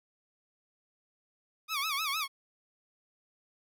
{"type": "tone with vibrato", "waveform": "15% pulse", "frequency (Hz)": 1194, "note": "D6", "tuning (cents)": 28, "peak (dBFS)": -24, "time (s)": [1.68, 2.28], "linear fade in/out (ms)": 50, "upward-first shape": "sine", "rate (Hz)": 6.5, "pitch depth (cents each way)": 160, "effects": []}